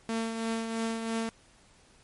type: tone with tremolo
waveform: sawtooth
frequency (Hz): 226.3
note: A3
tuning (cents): +49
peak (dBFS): -24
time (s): 0.09-1.29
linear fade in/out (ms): 0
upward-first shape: triangle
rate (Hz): 3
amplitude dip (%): 50
effects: pink hiss -60 dBFS RMS until 2.03 s + MP3 48 kbps